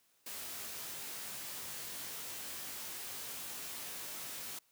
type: noise with comb filter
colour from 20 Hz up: white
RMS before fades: -44 dBFS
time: 0.26-4.59 s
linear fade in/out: 5 ms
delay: 19 ms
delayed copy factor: -0.7
effects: white hiss -72 dBFS RMS until 4.71 s + high-pass 80 Hz 12 dB/octave